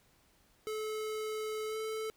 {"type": "tone with pitch glide", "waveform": "square", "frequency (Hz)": [432.4, 437.9], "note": ["A4", "A4"], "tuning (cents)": [-30, -8], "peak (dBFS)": -36, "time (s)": [0.67, 2.1], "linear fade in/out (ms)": 0, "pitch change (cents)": 22, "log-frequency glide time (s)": [1.67, 1.77], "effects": ["pink hiss -68 dBFS RMS until 2.16 s"]}